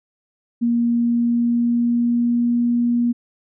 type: tone with pitch glide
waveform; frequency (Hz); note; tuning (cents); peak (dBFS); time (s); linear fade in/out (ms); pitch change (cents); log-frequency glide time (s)
sine; 236 to 238.9; A#3 to A#3; +22 to +43; -15; 0.61-3.13; 20; +21; 0.86-2.61
effects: none